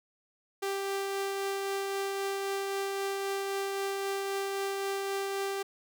sawtooth tone with tremolo, 393.1 Hz, G4, 5 cents sharp, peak -26 dBFS, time 0.62-5.63 s, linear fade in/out 10 ms, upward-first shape triangle, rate 3.8 Hz, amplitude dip 25%, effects none

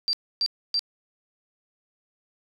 sine tone bursts, 4700 Hz, D8, 1 cent sharp, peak -21 dBFS, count 3, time 0.08-0.793 s, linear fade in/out 0 ms, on 51 ms, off 280 ms, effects none

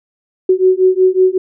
sine beating tone pair, 370 / 375.4 Hz, F#4 / F#4, 0 / +25 cents, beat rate 5.4 Hz, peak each -11 dBFS, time 0.49-1.38 s, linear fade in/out 5 ms, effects none

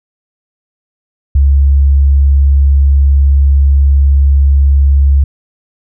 sine tone, 69.4 Hz, C#2, 3 cents sharp, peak -4 dBFS, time 1.35-5.24 s, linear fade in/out 5 ms, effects none

